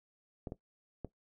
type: clicks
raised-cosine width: 2 ms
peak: -26 dBFS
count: 3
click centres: 0.472 / 0.521 / 1.047 s
effects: noise-tail reverb RT60 0.1 s tail -17 dB re dry